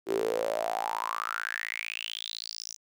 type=tone with high-pass filter sweep; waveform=sawtooth; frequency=55.7 Hz; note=A1; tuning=22 cents sharp; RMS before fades=-33 dBFS; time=0.06-2.77 s; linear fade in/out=50 ms; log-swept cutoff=360 to 6200 Hz; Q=8.9; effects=none